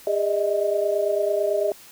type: tone cluster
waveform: sine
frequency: 405 / 607 / 636 Hz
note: G#4 / D#5 / D#5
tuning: -43 / -43 / +38 cents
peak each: -24 dBFS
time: 0.07-1.72 s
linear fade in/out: 2 ms
effects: white hiss -47 dBFS RMS until 1.91 s